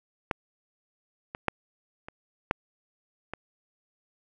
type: clicks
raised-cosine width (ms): 0.5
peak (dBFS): -11 / -20 / -8 / -25 / -8 / -19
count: 6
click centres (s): 0.312 / 1.349 / 1.483 / 2.085 / 2.511 / 3.336
effects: none